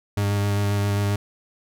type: tone with vibrato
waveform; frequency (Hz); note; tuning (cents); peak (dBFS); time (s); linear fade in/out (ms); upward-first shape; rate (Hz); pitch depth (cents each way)
40% pulse; 101.5; G#2; -39; -19; 0.17-1.16; 5; square; 7.5; 10
effects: none